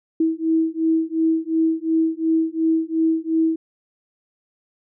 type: beating tone pair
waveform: sine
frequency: 321.9 / 324.7 Hz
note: E4 / E4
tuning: -41 / -26 cents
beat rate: 2.8 Hz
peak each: -20 / -20 dBFS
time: 0.2-3.56 s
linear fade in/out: 5 ms
effects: none